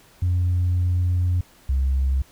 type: tone pair in turn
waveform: sine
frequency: 89.2 / 66.82 Hz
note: F2 / C2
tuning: +37 / +37 cents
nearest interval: perfect fourth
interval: 500 cents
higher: first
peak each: -16 dBFS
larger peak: neither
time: 0.22-1.41 / 1.69-2.22 s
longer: first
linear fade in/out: 5 ms
effects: tanh soft clip ceiling -15 dBFS + pink hiss -53 dBFS RMS until 2.31 s